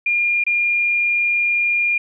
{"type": "tone with dropouts", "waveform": "sine", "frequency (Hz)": 2411, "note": "D7", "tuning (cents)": 45, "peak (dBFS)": -15, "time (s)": [0.06, 1.98], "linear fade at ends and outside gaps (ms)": 5, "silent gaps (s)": [0.439, 0.465], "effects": []}